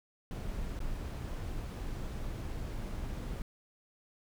brown noise with dropouts, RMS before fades -38 dBFS, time 0.31-3.42 s, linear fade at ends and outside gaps 1 ms, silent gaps 0.791-0.803 s, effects none

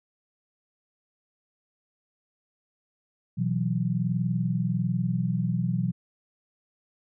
sine chord, B suspended fourth, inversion none, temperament equal, 123.47 / 164.81 / 185 Hz, B2 / E3 / F#3, 0 / 0 / 0 cents, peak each -28 dBFS, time 3.37-5.92 s, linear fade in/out 20 ms, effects none

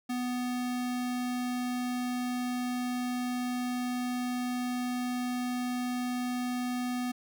square tone, 247.9 Hz, B3, 7 cents sharp, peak -31 dBFS, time 0.09-7.12 s, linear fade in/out 10 ms, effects none

